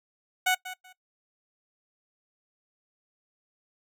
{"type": "tone with echo", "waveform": "15% pulse", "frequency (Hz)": 740, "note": "F#5", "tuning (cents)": 0, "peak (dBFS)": -15, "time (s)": [0.46, 0.55], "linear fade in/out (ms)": 10, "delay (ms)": 190, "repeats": 2, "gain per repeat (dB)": -14, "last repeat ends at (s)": 0.93, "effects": ["noise-tail reverb RT60 0.1 s tail -20 dB re dry"]}